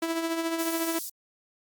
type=tone with tremolo; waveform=sawtooth; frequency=329.6 Hz; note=E4; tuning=in tune; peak=-21 dBFS; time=0.02-0.99 s; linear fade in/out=5 ms; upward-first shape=triangle; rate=14 Hz; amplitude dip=55%
type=high-pass noise; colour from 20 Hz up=white; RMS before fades=-36 dBFS; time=0.58-1.1 s; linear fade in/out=20 ms; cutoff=4900 Hz; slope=24 dB/octave
effects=Opus 48 kbps